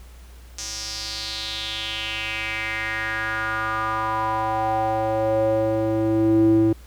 square tone with band-pass filter sweep, 110 Hz, A2, in tune, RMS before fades -23 dBFS, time 0.58-6.73 s, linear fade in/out 5 ms, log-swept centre 6100 to 290 Hz, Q 4.2, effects added 60 Hz sine -41 dBFS peak until 6.86 s + pink hiss -52 dBFS RMS until 6.86 s

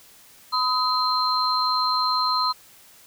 sine tone cluster, 1008 / 1265 / 4147 Hz, B5 / D#6 / C8, +35 / +28 / -16 cents, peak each -24 dBFS, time 0.52-2.53 s, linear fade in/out 20 ms, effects white hiss -51 dBFS RMS until 3.06 s

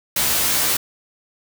white noise with comb filter, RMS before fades -19 dBFS, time 0.16-0.77 s, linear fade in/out 5 ms, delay 15 ms, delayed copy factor +0.65, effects none

